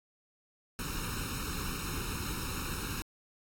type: noise with comb filter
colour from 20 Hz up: pink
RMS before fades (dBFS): -37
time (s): 0.79-3.02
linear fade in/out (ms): 0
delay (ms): 0.75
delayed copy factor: +0.95
effects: AAC 64 kbps